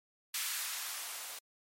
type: noise with band-pass filter sweep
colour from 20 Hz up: violet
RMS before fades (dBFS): -40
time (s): 0.34-1.39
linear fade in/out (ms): 5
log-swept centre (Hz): 1800 to 590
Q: 1.1
effects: MP3 64 kbps